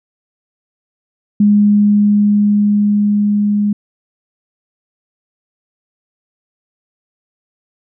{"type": "tone with level ramp", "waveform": "sine", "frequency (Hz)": 206.5, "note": "G#3", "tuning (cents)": -10, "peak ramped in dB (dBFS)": [-6, -11], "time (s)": [1.4, 3.73], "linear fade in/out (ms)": 5, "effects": []}